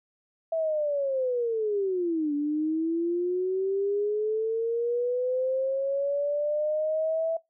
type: linear two-way sweep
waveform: sine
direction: down then up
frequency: 659.3 to 288 to 659.3 Hz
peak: -24 dBFS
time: 0.52-7.37 s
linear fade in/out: 5 ms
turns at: 2.34 s
effects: noise-tail reverb RT60 0.2 s tail -23 dB re dry